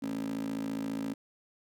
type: tone with high-pass filter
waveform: 15% pulse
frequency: 54.7 Hz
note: A1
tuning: 9 cents flat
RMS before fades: -35 dBFS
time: 0.02-1.14 s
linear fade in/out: 10 ms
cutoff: 260 Hz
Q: 7.5
effects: none